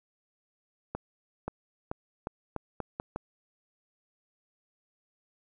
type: accelerating click train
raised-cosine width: 1 ms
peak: -19 dBFS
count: 8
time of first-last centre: 0.95-3.16 s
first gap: 530 ms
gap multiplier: 0.82
effects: none